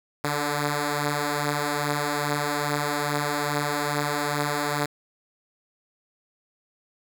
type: beating tone pair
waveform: 5% pulse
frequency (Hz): 144.7 / 147.1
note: D3 / D3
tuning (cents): -25 / +3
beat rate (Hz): 2.4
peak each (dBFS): -19 / -14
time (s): 0.24-4.86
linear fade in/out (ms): 5
effects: 8-bit